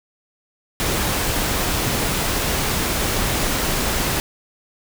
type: noise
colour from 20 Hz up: pink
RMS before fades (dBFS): -21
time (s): 0.8-4.2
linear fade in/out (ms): 0
effects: none